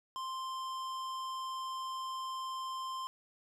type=tone with hard clipping; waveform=sine; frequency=1046.5 Hz; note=C6; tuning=in tune; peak=-39 dBFS; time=0.16-3.07 s; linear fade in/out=0 ms; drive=14 dB; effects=none